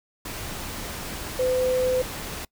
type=tone in noise; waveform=sine; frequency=509 Hz; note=C5; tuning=48 cents flat; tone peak=-20 dBFS; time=1.39-2.02 s; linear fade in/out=5 ms; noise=pink; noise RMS=-34 dBFS; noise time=0.25-2.45 s; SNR=+11 dB; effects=noise-tail reverb RT60 0.1 s tail -24 dB re dry